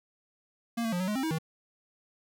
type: tone with pitch steps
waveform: square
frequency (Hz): 232.9 / 225.7 / 177.3 / 185.4 / 210.4 / 264.9 / 319.9 / 159.6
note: A#3 / A3 / F3 / F#3 / G#3 / C4 / D#4 / D#3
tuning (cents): -1 / +44 / +26 / +4 / +23 / +22 / +48 / +44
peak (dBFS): -29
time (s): 0.77-1.386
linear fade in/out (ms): 10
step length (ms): 77
effects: none